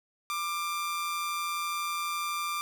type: tone with amplitude modulation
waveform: sawtooth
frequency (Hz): 1187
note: D6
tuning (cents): +18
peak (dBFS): -25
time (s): 0.3-2.61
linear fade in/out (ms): 0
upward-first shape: sine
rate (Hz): 172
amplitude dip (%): 35
effects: none